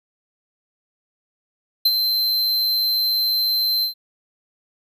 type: tone with ADSR envelope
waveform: square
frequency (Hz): 4103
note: C8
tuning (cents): -35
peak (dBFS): -12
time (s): 1.85-3.94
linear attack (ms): 7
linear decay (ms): 42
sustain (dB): -6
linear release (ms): 110
effects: none